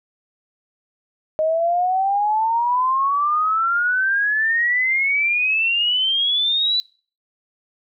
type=exponential sweep; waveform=sine; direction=up; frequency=620 to 4000 Hz; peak=-16 dBFS; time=1.39-6.8 s; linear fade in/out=0 ms; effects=noise-tail reverb RT60 0.4 s tail -23 dB re dry